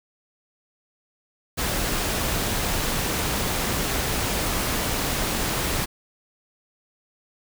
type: noise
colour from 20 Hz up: pink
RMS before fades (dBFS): -25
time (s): 1.57-5.86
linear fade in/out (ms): 20
effects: none